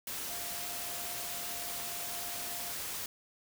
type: tone in noise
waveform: sine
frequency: 698.5 Hz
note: F5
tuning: in tune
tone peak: -48 dBFS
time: 0.3-2.72 s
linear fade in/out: 2 ms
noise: white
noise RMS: -39 dBFS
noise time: 0.07-3.06 s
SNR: -12 dB
effects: none